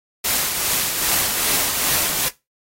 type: noise with tremolo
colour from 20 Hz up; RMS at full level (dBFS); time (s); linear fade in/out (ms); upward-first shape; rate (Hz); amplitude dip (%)
white; -18; 0.24-2.29; 10; triangle; 2.5; 45
effects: noise-tail reverb RT60 0.2 s tail -17 dB re dry + AAC 48 kbps